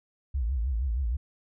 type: tone with vibrato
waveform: sine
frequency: 61.74 Hz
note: B1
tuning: in tune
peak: -25 dBFS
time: 0.34-1.17 s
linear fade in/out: 10 ms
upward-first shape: triangle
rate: 6.4 Hz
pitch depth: 270 cents each way
effects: none